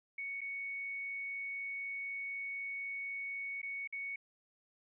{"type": "tone with dropouts", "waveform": "sine", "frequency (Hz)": 2224, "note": "C#7", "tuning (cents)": 5, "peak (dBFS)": -38, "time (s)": [0.18, 4.16], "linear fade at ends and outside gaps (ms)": 5, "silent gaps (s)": [[0.408, 0.414], [3.617, 3.629], [3.875, 3.925]], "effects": []}